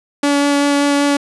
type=tone with vibrato; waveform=sawtooth; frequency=285.4 Hz; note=D4; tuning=49 cents flat; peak=-8 dBFS; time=0.23-1.17 s; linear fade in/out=5 ms; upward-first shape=sine; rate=5.2 Hz; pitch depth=8 cents each way; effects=resampled to 24000 Hz + 8-bit